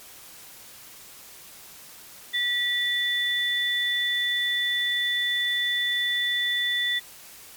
sine tone pair together, 1943 / 3500 Hz, B6 / A7, -29 / -10 cents, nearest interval minor seventh, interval 1019 cents, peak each -25 dBFS, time 2.33-7 s, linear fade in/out 20 ms, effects white hiss -46 dBFS RMS until 7.56 s + MP3 96 kbps

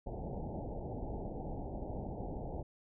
pink low-pass noise, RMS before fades -41 dBFS, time 0.06-2.63 s, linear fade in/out 10 ms, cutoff 860 Hz, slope 96 dB/octave, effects none

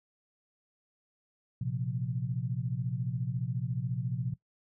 sine chord, Bb suspended second, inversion none, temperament equal, 116.54 / 130.81 / 174.61 Hz, Bb2 / C3 / F3, 0 / 0 / 0 cents, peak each -35 / -33 / -38 dBFS, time 1.61-4.34 s, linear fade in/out 5 ms, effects noise-tail reverb RT60 0.1 s tail -18 dB re dry

